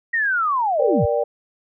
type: linear sweep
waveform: sine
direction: down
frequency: 1900 to 63.3 Hz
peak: -17 dBFS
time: 0.13-1.06 s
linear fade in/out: 10 ms
type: chord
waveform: sine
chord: G minor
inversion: first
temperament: just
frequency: 470.4 / 588 / 784 Hz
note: Bb4 / D5 / G5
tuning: +16 / +2 / 0 cents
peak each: -21 / -20 / -26 dBFS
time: 0.79-1.24 s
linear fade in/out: 10 ms
effects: none